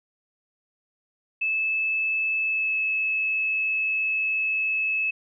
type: tone with pitch glide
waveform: sine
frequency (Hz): 2615 to 2597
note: E7 to E7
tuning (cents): -15 to -26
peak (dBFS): -22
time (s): 1.41-5.11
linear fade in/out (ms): 10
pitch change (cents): -11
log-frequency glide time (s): 2.4-2.78
effects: none